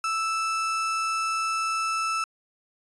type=tone; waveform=35% pulse; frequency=1318.5 Hz; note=E6; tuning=in tune; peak=-23 dBFS; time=0.04-2.24 s; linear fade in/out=2 ms; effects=resampled to 22050 Hz